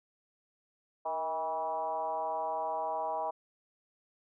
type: tone with frequency modulation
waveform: sine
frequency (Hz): 805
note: G5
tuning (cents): +46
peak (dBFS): -31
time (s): 1.05-3.31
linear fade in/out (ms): 10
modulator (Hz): 167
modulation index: 1.4
effects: none